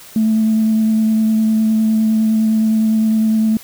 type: tone with vibrato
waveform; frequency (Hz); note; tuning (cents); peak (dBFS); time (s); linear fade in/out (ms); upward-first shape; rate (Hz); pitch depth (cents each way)
sine; 219.5; A3; -4; -10; 0.16-3.57; 2; triangle; 9.8; 15
effects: tanh soft clip ceiling -7 dBFS + white hiss -39 dBFS RMS until 3.63 s